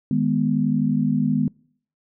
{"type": "chord", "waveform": "sine", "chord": "G# minor", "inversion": "second", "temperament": "equal", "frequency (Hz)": [155.56, 207.7, 246.9], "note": ["D#3", "G#3", "B3"], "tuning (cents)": [0, 0, 0], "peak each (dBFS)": [-23, -22, -21], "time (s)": [0.11, 1.48], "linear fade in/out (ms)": 2, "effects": ["noise-tail reverb RT60 0.6 s tail -26 dB re dry"]}